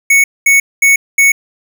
square tone bursts, 2218 Hz, C#7, in tune, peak -6 dBFS, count 4, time 0.1-1.32 s, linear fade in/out 5 ms, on 140 ms, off 220 ms, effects none

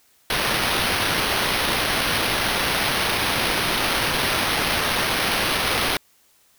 blue noise with sample-and-hold, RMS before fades -22 dBFS, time 0.3-5.97 s, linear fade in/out 2 ms, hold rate 7350 Hz, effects white hiss -59 dBFS RMS until 6.58 s

